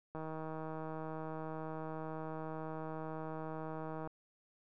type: click train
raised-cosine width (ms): 1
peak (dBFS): -30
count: 621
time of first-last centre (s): 0.15-4.074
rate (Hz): 158
effects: none